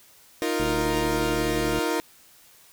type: chord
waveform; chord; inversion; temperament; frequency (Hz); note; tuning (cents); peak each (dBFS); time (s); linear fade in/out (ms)
sawtooth; Eb suspended second; none; equal; 311.1 / 349.2 / 466.2; Eb4 / F4 / Bb4; 0 / 0 / 0; -24; 0.42-2; 0
type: click train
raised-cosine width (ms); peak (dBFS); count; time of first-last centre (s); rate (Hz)
3; -20; 90; 0.6-1.788; 74.9
effects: white hiss -54 dBFS RMS until 2.72 s